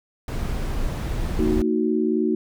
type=noise; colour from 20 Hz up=brown; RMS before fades=-25 dBFS; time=0.28-1.62 s; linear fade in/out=2 ms
type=chord; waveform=sine; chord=D# minor; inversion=second; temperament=equal with one note detuned; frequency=227.6 / 311.1 / 370 Hz; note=A#3 / D#4 / F#4; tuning=-41 / 0 / 0 cents; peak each=-23 / -23 / -23 dBFS; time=1.39-2.35 s; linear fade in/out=2 ms
effects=none